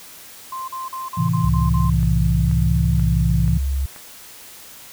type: tone bursts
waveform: sine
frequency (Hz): 1046.5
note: C6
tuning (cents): 0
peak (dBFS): -26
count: 7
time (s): 0.52-1.898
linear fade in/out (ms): 5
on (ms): 160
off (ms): 43
type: chord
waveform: sine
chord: A minor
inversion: none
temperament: just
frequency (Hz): 110 / 132 / 165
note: A2 / C3 / E3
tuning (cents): 0 / +16 / +2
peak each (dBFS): -22 / -22 / -19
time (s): 1.17-3.58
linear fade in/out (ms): 10
type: tone with vibrato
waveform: sine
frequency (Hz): 65.41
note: C2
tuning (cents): 0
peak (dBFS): -18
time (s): 1.44-3.86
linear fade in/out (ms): 5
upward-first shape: square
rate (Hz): 0.97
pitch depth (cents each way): 64
type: click train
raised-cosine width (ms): 0.5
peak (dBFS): -25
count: 5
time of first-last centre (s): 2.03-3.962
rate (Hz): 2.07
effects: white hiss -41 dBFS RMS until 4.92 s